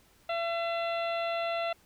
harmonic tone with a mistuned harmonic, 675 Hz, E5, 41 cents sharp, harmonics 1 / 2 / 3 / 4 / 5 / 6, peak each -30 / -38 / -42 / -39 / -44 / -48 dBFS, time 0.29-1.73 s, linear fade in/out 5 ms, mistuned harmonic 5, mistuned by +41 cents, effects pink hiss -63 dBFS RMS until 1.85 s

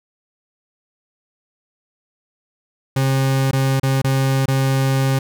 40% pulse tone with dropouts, 134.3 Hz, C3, 46 cents sharp, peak -14 dBFS, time 2.96-5.19 s, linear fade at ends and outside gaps 5 ms, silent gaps 3.512-3.53 / 3.798-3.831 / 4.018-4.043 / 4.458-4.481 s, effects none

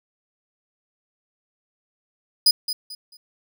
40% pulse tone with echo, 4965 Hz, D#8, 5 cents flat, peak -11 dBFS, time 2.46-2.51 s, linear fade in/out 5 ms, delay 220 ms, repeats 3, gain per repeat -11 dB, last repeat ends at 3.17 s, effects none

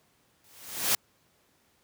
white noise with exponential growth, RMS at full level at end -22 dBFS, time 0.44-0.95 s, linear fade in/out 2 ms, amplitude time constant 110 ms, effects pink hiss -67 dBFS RMS until 1.83 s + high-pass 80 Hz 12 dB/octave

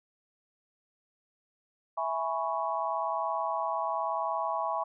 sine chord, C# minor seventh, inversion first, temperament equal, 659.3 / 830.6 / 987.8 / 1108.7 Hz, E5 / G#5 / B5 / C#6, 0 / 0 / 0 / 0 cents, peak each -34 dBFS, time 1.97-4.84 s, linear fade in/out 10 ms, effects none

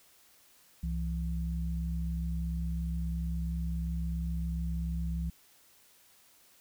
sine tone pair together, 65.1 / 168.07 Hz, C2 / E3, -8 / +34 cents, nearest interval octave + major third, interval 1642 cents, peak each -32 / -35 dBFS, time 0.83-5.3 s, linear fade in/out 5 ms, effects white hiss -62 dBFS RMS until 6.6 s

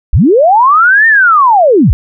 sine linear two-way sweep, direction up then down, 33.91 to 1838 to 33.91 Hz, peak -3 dBFS, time 0.13-1.93 s, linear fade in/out 0 ms, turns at 1.07 s, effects none

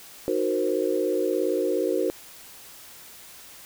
sine chord, C half-diminished seventh, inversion first, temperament equal, 311.1 / 370 / 466.2 / 523.3 Hz, Eb4 / Gb4 / Bb4 / C5, 0 / 0 / 0 / 0 cents, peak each -29 / -26 / -27 / -28 dBFS, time 0.28-2.1 s, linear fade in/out 0 ms, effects white hiss -46 dBFS RMS until 3.65 s

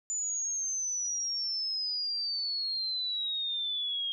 sine exponential sweep, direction down, 7040 to 3234 Hz, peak -30 dBFS, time 0.1-4.12 s, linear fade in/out 0 ms, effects none

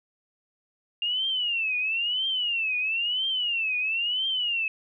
sine tone with vibrato, 2794 Hz, F7, in tune, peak -24 dBFS, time 1.02-4.68 s, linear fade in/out 2 ms, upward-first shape triangle, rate 1 Hz, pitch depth 230 cents each way, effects none

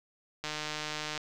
click train, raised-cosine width 0.2 ms, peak -18 dBFS, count 113, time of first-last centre 0.44-1.177 s, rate 152 Hz, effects none

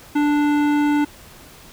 sine tone with hard clipping, 293.7 Hz, D4, in tune, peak -17 dBFS, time 0.15-1.05 s, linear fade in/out 10 ms, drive 15 dB, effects pink hiss -44 dBFS RMS until 1.72 s

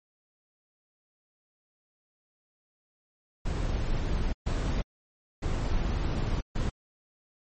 brown noise bursts at uneven times, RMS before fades -28 dBFS, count 4, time 3.45-4.33 / 4.46-4.82 / 5.42-6.41 / 6.55-6.7 s, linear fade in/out 10 ms, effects MP3 32 kbps

